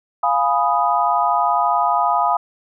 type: chord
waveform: sine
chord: F half-diminished seventh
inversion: none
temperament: equal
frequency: 698.5 / 830.6 / 987.8 / 1244.5 Hz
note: F5 / Ab5 / Cb6 / Eb6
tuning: 0 / 0 / 0 / 0 cents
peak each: -20 dBFS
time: 0.23-2.37 s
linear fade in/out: 5 ms
effects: none